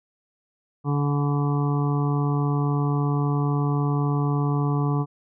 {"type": "harmonic tone with a mistuned harmonic", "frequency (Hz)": 143.7, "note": "D3", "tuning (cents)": -37, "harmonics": [1, 2, 3, 5, 6, 7, 8], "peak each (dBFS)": [-21, -28, -32, -36, -38, -35, -35], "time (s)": [0.84, 5.06], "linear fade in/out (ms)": 50, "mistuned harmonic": 5, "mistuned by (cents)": 22, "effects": []}